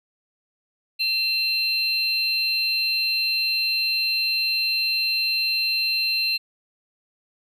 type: tone pair together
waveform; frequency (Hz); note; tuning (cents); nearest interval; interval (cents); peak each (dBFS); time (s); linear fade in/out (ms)
triangle; 2700 / 4129; E7 / C8; +41 / -24; perfect fifth; 735; -23 / -21; 0.99-6.38; 20
effects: none